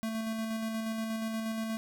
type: tone with tremolo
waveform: square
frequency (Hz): 222.5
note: A3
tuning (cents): +20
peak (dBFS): -32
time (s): 0.03-1.77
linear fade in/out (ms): 0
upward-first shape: square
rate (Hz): 8.4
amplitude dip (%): 25
effects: none